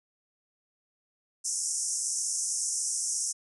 pink band-pass noise, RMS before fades -31 dBFS, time 1.44-3.33 s, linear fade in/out 20 ms, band 5500 to 10000 Hz, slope 96 dB/octave, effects none

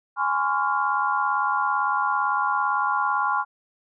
sine chord, Db major seventh, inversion second, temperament equal with one note detuned, 830.6 / 1030.9 / 1108.7 / 1396.9 Hz, Ab5 / C6 / Db6 / F6, 0 / -26 / 0 / 0 cents, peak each -26 dBFS, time 0.16-3.45 s, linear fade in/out 50 ms, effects none

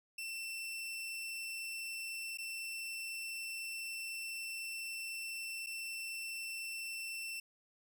sawtooth tone with dropouts, 2686 Hz, E7, 32 cents sharp, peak -37 dBFS, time 0.18-7.4 s, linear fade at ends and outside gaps 5 ms, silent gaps 2.374-2.384 / 5.663-5.668 s, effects none

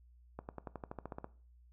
accelerating click train, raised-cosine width 1 ms, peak -28 dBFS, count 12, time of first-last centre 0.39-1.244 s, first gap 99 ms, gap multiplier 0.95, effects noise-tail reverb RT60 0.4 s tail -18 dB re dry + added 60 Hz sine -59 dBFS peak until 1.72 s

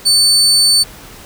30% pulse tone, 4500 Hz, C#8, 25 cents sharp, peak -5 dBFS, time 0.05-0.84 s, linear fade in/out 20 ms, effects pink hiss -36 dBFS RMS until 1.25 s

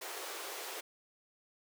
pink high-pass noise, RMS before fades -43 dBFS, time 0.01-0.81 s, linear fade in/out 10 ms, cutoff 360 Hz, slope 48 dB/octave, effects none

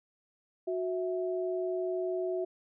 sine tone pair together, 366.8 / 655 Hz, F#4 / E5, -15 / -11 cents, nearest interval minor seventh, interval 1004 cents, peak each -31 / -35 dBFS, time 0.67-2.45 s, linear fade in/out 10 ms, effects none

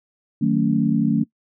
sine chord, D# half-diminished seventh, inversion none, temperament just, 155.56 / 186.68 / 224 / 280 Hz, D#3 / F#3 / A3 / C#4, 0 / +16 / +31 / +18 cents, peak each -23 / -23 / -19 / -22 dBFS, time 0.41-1.24 s, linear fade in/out 10 ms, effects noise-tail reverb RT60 0.1 s tail -21 dB re dry

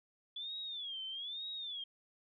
sine tone with vibrato, 3424 Hz, A7, 48 cents flat, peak -40 dBFS, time 0.36-1.84 s, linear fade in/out 5 ms, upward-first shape sine, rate 1.1 Hz, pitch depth 180 cents each way, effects none

